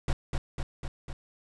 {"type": "noise with echo", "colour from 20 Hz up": "brown", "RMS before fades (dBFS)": -25, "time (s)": [0.08, 0.13], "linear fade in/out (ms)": 2, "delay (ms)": 250, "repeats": 4, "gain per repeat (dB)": -3, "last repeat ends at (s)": 1.13, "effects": ["resampled to 22050 Hz"]}